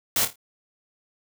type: noise with echo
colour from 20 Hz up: white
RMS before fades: -22 dBFS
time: 0.16-0.25 s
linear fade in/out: 2 ms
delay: 27 ms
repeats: 4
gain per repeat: -9 dB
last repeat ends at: 0.358 s
effects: none